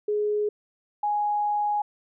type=tone pair in turn; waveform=sine; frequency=418.6 / 831.2 Hz; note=G#4 / G#5; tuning=+14 / +1 cents; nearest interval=octave; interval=1187 cents; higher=second; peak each=-22 dBFS; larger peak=neither; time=0.08-0.49 / 1.03-1.82 s; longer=second; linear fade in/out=5 ms; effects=none